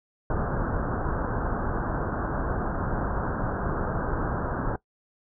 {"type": "low-pass noise", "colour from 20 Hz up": "pink", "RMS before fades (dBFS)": -28, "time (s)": [0.3, 4.76], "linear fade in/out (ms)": 2, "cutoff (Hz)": 1600, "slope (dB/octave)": 96, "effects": ["noise-tail reverb RT60 0.1 s tail -19 dB re dry"]}